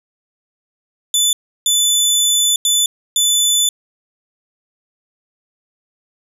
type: tone bursts at uneven times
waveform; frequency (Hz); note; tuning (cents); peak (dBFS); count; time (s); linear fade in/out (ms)
20% pulse; 3500; A7; -10; -6; 4; 1.14-1.33 / 1.66-2.56 / 2.65-2.86 / 3.16-3.69; 2
effects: none